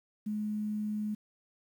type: tone with quantisation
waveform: sine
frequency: 211.5 Hz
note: G#3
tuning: 32 cents sharp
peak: -31 dBFS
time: 0.26-1.15 s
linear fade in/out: 10 ms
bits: 10
effects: none